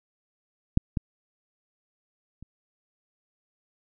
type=clicks; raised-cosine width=5 ms; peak=-6 / -13 / -30 dBFS; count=3; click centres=0.774 / 0.972 / 2.426 s; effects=none